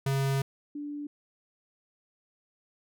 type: tone pair in turn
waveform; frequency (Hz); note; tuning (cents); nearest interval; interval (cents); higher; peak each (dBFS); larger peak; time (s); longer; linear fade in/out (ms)
square / sine; 136.4 / 291.9; C#3 / D4; -28 / -10; octave + minor second; 1318; second; -26 / -34; first; 0.06-0.42 / 0.75-1.07; first; 5
effects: none